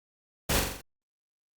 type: noise with echo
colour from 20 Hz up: pink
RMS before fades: -26 dBFS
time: 0.49-0.6 s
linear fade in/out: 10 ms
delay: 43 ms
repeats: 5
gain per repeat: -4 dB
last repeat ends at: 0.815 s
effects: Opus 48 kbps